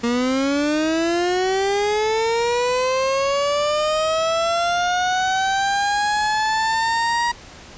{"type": "linear sweep", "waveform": "30% pulse", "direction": "up", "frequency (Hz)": [233.1, 954], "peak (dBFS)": -15, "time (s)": [0.03, 7.32], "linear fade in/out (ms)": 10, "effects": ["pink hiss -41 dBFS RMS until 7.77 s", "resampled to 16000 Hz"]}